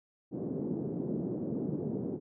white band-pass noise, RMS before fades -35 dBFS, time 0.31-2.2 s, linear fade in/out 50 ms, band 140 to 370 Hz, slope 24 dB/octave, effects none

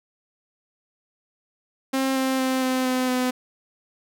sawtooth tone with pitch steps, 266.2 / 263.4 / 260.7 / 258 / 255.4 / 252.7 Hz, C4 / C4 / C4 / C4 / C4 / B3, +30 / +12 / -6 / -24 / -42 / +40 cents, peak -17 dBFS, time 1.93-3.31 s, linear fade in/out 10 ms, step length 230 ms, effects none

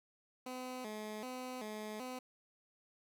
15% pulse tone with vibrato, 233.1 Hz, A#3, in tune, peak -36 dBFS, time 0.46-2.19 s, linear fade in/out 5 ms, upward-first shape square, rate 1.3 Hz, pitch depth 150 cents each way, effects none

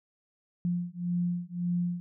sine beating tone pair, 174.61 / 176.41 Hz, F3 / F3, 0 / +18 cents, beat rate 1.8 Hz, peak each -31 dBFS, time 0.65-2 s, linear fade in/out 0 ms, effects none

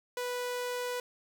sawtooth tone, 492.7 Hz, B4, 4 cents flat, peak -29 dBFS, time 0.17-1 s, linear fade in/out 2 ms, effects none

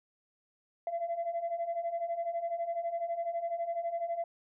sine beating tone pair, 671 / 683 Hz, E5 / F5, +31 / -39 cents, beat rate 12 Hz, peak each -36 / -32 dBFS, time 0.87-4.24 s, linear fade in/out 2 ms, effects tanh soft clip ceiling -27 dBFS

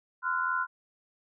sine tone cluster, 1029 / 1381 / 1465 Hz, C6 / F6 / F#6, -29 / -20 / -18 cents, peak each -31 dBFS, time 0.22-0.67 s, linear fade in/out 50 ms, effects none

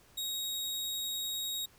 sawtooth tone, 3778 Hz, A#7, 22 cents sharp, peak -31 dBFS, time 0.17-1.66 s, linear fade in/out 10 ms, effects pink hiss -62 dBFS RMS until 1.78 s

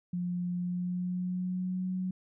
sine tone with pitch glide, 177.3 to 184.94 Hz, F3 to F#3, +26 to -1 cents, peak -30 dBFS, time 0.13-2.11 s, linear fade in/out 5 ms, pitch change +73 cents, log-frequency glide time 0.56-1.91 s, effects none

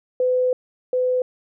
sine tone pair in turn, 505 / 505 Hz, B4 / B4, +39 / +39 cents, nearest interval unison, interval 0 cents, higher neither, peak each -16 / -17 dBFS, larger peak first, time 0.2-0.53 / 0.93-1.22 s, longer first, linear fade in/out 2 ms, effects none

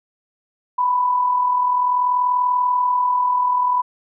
sine tone with amplitude modulation, 992 Hz, B5, 7 cents sharp, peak -13 dBFS, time 0.78-3.82 s, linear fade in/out 10 ms, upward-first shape sine, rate 40.5 Hz, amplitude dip 45%, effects none

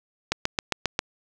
click train, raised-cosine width 0.2 ms, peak -5 dBFS, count 6, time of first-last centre 0.32-0.991 s, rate 7.45 Hz, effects none

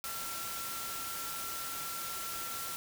sine tone in noise, 1356 Hz, E6, 49 cents sharp, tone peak -43 dBFS, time 0.04-2.76 s, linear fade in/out 0 ms, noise white, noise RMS -40 dBFS, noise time 0.04-2.76 s, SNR -6 dB, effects none

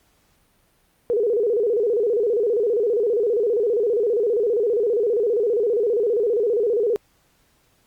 sine tone with vibrato, 444.3 Hz, A4, 17 cents sharp, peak -17 dBFS, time 1.1-6.96 s, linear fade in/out 0 ms, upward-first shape square, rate 15 Hz, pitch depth 130 cents each way, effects pink hiss -62 dBFS RMS until 7.86 s + Opus 48 kbps

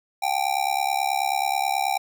square tone with amplitude modulation, 784 Hz, G5, in tune, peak -18 dBFS, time 0.22-1.98 s, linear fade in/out 10 ms, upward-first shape sine, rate 69.3 Hz, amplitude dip 100%, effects none

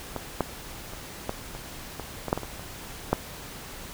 clicks, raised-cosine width 1 ms, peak -16 / -9 / -26 / -13 / -22 / -20 / -17 / -7 / -16 / -21 / -25 / -6 dBFS, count 12, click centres 0.163 / 0.407 / 0.935 / 1.294 / 1.55 / 1.997 / 2.283 / 2.329 / 2.376 / 2.433 / 2.595 / 3.13 s, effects pink hiss -41 dBFS RMS until 3.93 s

